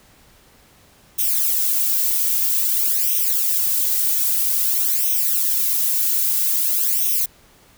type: noise with flanger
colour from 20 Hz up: violet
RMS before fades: -19 dBFS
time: 1.18-7.26 s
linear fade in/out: 10 ms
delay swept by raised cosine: 0.33 to 2.73 ms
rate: 0.51 Hz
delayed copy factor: +0.8
effects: pink hiss -52 dBFS RMS until 7.77 s